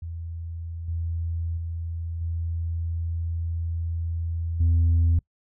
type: tone with level steps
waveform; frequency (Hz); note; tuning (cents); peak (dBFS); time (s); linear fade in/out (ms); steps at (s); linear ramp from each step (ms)
sine; 83.4; E2; +21; -31 / -25 / -28 / -25 / -15; 0.02-5.19; 5; 0.88 / 1.57 / 2.21 / 4.6; 5
effects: noise-tail reverb RT60 0.1 s tail -26 dB re dry + tanh soft clip ceiling -15 dBFS